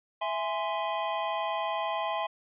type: chord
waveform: square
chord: E augmented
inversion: none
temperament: equal with one note detuned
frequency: 659.3 / 830.6 / 1038.1 Hz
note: E5 / G#5 / B#5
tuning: 0 / 0 / -14 cents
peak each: -34 dBFS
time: 0.21-2.27 s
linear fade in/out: 10 ms
effects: resampled to 8000 Hz